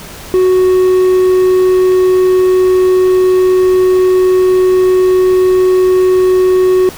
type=tone; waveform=triangle; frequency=370 Hz; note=F#4; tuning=in tune; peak=-4 dBFS; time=0.34-6.89 s; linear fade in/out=0 ms; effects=pink hiss -30 dBFS RMS until 6.97 s